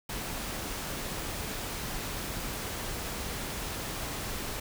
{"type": "noise", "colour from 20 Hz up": "pink", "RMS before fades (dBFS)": -36, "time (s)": [0.09, 4.6], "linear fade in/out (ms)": 5, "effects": []}